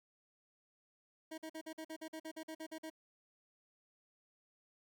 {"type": "tone bursts", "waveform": "25% pulse", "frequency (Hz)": 317.9, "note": "D#4", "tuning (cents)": 37, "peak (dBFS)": -40, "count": 14, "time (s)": [1.31, 2.901], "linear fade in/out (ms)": 10, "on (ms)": 70, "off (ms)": 47, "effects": ["12-bit"]}